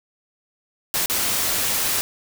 white noise with dropouts, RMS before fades -22 dBFS, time 0.94-2.01 s, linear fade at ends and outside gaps 0 ms, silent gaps 1.059-1.098 s, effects none

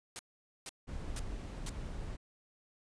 white noise bursts, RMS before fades -42 dBFS, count 4, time 0.16-1.694 s, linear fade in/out 0 ms, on 31 ms, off 470 ms
brown noise, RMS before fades -41 dBFS, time 0.87-2.17 s, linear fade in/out 20 ms
effects resampled to 22050 Hz

